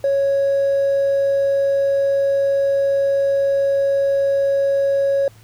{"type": "tone with hard clipping", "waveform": "triangle", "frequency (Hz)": 553, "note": "C#5", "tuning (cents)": -4, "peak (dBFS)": -14, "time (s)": [0.04, 5.28], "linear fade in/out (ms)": 2, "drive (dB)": 2, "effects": ["added 110 Hz sine -45 dBFS peak until 5.43 s", "pink hiss -51 dBFS RMS until 5.43 s"]}